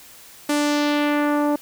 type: tone with low-pass filter sweep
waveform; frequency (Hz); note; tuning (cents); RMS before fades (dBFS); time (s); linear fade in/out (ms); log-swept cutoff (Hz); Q
sawtooth; 293.7; D4; 0; -20; 0.49-1.56; 5; 11000 to 800; 1.3
effects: white hiss -45 dBFS RMS until 1.61 s